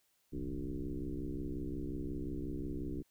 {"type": "tone with frequency modulation", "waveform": "sine", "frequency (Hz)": 154.8, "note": "D#3", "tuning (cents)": -9, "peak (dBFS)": -36, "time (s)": [0.32, 3.03], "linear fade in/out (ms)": 20, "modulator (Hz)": 65.6, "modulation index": 3.2, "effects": ["white hiss -75 dBFS RMS until 3.1 s"]}